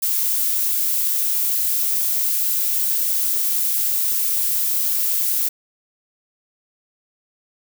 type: noise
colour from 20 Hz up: violet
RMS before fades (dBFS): -20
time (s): 0.02-5.49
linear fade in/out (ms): 10
effects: none